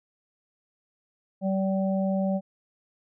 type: harmonic tone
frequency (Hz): 192.2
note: G3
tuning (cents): -34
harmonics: 1 / 3 / 4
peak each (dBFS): -24 / -29 / -36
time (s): 1.41-2.41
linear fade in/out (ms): 50
effects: none